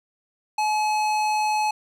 sine tone with hard clipping, 853 Hz, G#5, 46 cents sharp, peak -22 dBFS, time 0.58-1.71 s, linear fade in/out 5 ms, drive 16 dB, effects none

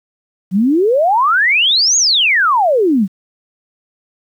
sine exponential two-way sweep, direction up then down, 175.6 to 6840 to 175.6 Hz, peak -9 dBFS, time 0.51-3.08 s, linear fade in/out 50 ms, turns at 1.97 s, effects 8-bit

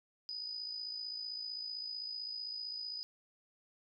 sine tone with amplitude modulation, 4978 Hz, D#8, in tune, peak -37 dBFS, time 0.29-3.03 s, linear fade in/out 0 ms, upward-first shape sine, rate 55.6 Hz, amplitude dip 55%, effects none

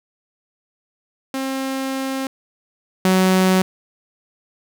sawtooth tone pair in turn, 266.8 / 186.92 Hz, C4 / F#3, +34 / +18 cents, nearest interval tritone, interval 616 cents, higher first, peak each -18 / -9 dBFS, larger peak second, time 1.34-2.27 / 3.05-3.62 s, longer first, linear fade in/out 2 ms, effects none

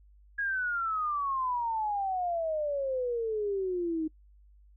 sine exponential sweep, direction down, 1661.2 to 310 Hz, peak -28 dBFS, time 0.38-4.08 s, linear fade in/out 10 ms, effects noise-tail reverb RT60 0.1 s tail -25 dB re dry + added 50 Hz sine -55 dBFS peak until 4.76 s

